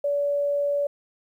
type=tone; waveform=sine; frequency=573 Hz; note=D5; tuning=43 cents flat; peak=-21 dBFS; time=0.04-0.87 s; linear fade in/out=5 ms; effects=10-bit